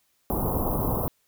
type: band-stop noise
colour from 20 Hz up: pink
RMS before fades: -26 dBFS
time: 0.3-1.08 s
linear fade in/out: 0 ms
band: 1100 to 12000 Hz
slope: 48 dB/octave
effects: white hiss -69 dBFS RMS until 1.27 s